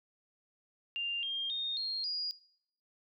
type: tone with pitch steps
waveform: sine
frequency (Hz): 2794 / 3209 / 3687 / 4235 / 4865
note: F7 / G7 / A#7 / C8 / D#8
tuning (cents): 0 / +40 / -20 / +20 / -40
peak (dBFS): -33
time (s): 0.96-2.31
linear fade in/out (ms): 0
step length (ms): 270
effects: noise-tail reverb RT60 0.7 s tail -21 dB re dry